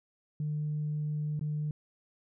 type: tone with dropouts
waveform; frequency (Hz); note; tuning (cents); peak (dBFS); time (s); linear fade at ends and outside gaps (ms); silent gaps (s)
sine; 150.5; D3; +43; -29; 0.4-1.71; 2; 1.394-1.411
effects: tanh soft clip ceiling -26 dBFS